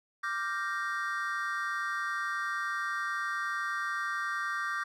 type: chord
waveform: triangle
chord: G minor seventh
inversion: second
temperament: equal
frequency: 1174.7 / 1396.9 / 1568 / 1864.7 Hz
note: D6 / F6 / G6 / Bb6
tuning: 0 / 0 / 0 / 0 cents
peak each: -33 / -38 / -34 / -36 dBFS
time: 0.23-4.84 s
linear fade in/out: 10 ms
effects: none